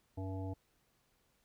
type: harmonic tone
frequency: 95.2 Hz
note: F#2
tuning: 50 cents sharp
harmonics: 1 / 3 / 5 / 7 / 9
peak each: -39 / -44 / -50 / -50 / -53 dBFS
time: 0.17-0.54 s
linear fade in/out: 10 ms
effects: pink hiss -75 dBFS RMS until 1.44 s